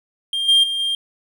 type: tone with level steps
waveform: triangle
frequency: 3199 Hz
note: G7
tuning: 34 cents sharp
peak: -18 / -9 / -19 / -17 dBFS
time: 0.33-0.95 s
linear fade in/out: 2 ms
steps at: 0.48 / 0.63 / 0.79 s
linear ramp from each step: 10 ms
effects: none